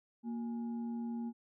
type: tone with frequency modulation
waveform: sine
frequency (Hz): 233.1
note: A#3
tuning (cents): 0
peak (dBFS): -36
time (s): 0.23-1.33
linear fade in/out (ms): 50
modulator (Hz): 601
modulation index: 0.28
effects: none